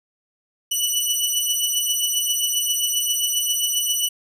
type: beating tone pair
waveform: 15% pulse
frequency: 2956 / 2963.5 Hz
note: F#7 / F#7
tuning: -2 / +2 cents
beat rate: 7.5 Hz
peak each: -14 / -17 dBFS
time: 0.71-4.09 s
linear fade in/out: 10 ms
effects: none